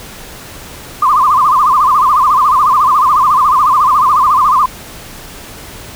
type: tone with vibrato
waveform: sine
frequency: 1114 Hz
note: C#6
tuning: 8 cents sharp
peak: -6 dBFS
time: 1.02-4.66 s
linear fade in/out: 5 ms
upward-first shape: sine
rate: 14 Hz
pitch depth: 180 cents each way
effects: pink hiss -31 dBFS RMS until 5.95 s